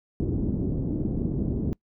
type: low-pass noise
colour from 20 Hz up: white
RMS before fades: -27 dBFS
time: 0.2-1.73 s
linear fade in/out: 0 ms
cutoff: 310 Hz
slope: 24 dB/octave
effects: noise-tail reverb RT60 0.1 s tail -24 dB re dry